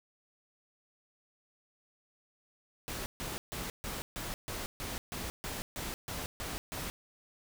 pink noise bursts, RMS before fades -39 dBFS, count 13, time 2.88-6.9 s, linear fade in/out 0 ms, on 180 ms, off 140 ms, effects none

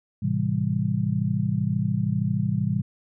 sine chord, A minor seventh, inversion none, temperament just, 110 / 132 / 165 / 198 Hz, A2 / C3 / E3 / G3, 0 / +16 / +2 / +18 cents, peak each -27 dBFS, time 0.22-2.82 s, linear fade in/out 10 ms, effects none

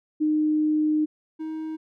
sine / triangle tone pair in turn, 306.2 / 315.4 Hz, D#4 / D#4, -28 / +24 cents, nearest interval minor second, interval 52 cents, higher second, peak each -19 / -27 dBFS, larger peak first, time 0.2-1.06 / 1.39-1.77 s, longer first, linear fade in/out 20 ms, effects none

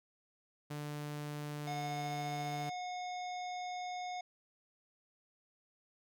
sawtooth tone, 147.9 Hz, D3, 13 cents sharp, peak -36 dBFS, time 0.7-2.7 s, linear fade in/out 10 ms
harmonic tone, 725 Hz, F#5, 35 cents flat, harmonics 1 / 3 / 5 / 7 / 9, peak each -39 / -49 / -53 / -56 / -58 dBFS, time 1.67-4.21 s, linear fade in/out 5 ms
effects none

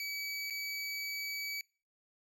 25% pulse tone with dropouts, 2282 Hz, C#7, 50 cents sharp, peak -33 dBFS, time 0-1.61 s, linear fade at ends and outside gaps 1 ms, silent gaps 0.5-0.506 s, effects noise-tail reverb RT60 0.4 s tail -26 dB re dry

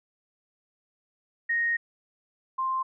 sine tone pair in turn, 1864.7 / 1049.2 Hz, A#6 / C6, 0 / +4 cents, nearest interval minor seventh, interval 996 cents, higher first, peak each -23 / -25 dBFS, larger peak first, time 1.49-1.77 / 2.58-2.83 s, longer first, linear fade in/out 10 ms, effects none

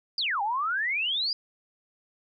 sine exponential two-way sweep, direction down then up, 4978 to 784 to 4978 Hz, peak -25 dBFS, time 0.18-1.33 s, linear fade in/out 2 ms, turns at 0.42 s, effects none

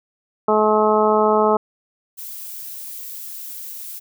harmonic tone, 214.1 Hz, A3, 47 cents flat, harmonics 1 / 2 / 3 / 4 / 5 / 6, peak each -23 / -17 / -20 / -20 / -22 / -23 dBFS, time 0.48-1.57 s, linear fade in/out 5 ms
violet noise, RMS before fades -33 dBFS, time 2.17-4 s, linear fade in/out 20 ms
effects none

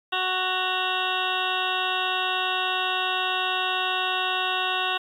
harmonic tone with a mistuned harmonic, 370.3 Hz, F#4, 1 cent sharp, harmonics 1 / 2 / 3 / 4 / 5 / 7 / 8 / 9 / 10, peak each -36 / -30 / -30 / -31 / -36 / -30 / -34 / -34 / -32 dBFS, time 0.12-4.98 s, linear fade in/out 10 ms, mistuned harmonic 7, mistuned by +92 cents, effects 9-bit

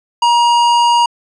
sine tone with hard clipping, 949 Hz, A#5, 31 cents sharp, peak -10 dBFS, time 0.22-1.06 s, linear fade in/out 5 ms, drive 13 dB, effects resampled to 24000 Hz

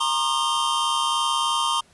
square tone cluster, 935 / 1073 / 1214 / 3136 Hz, A#5 / C6 / D#6 / G7, +5 / +43 / -43 / 0 cents, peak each -27 dBFS, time 0-1.81 s, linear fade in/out 10 ms, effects pink hiss -56 dBFS RMS until 1.93 s + resampled to 24000 Hz

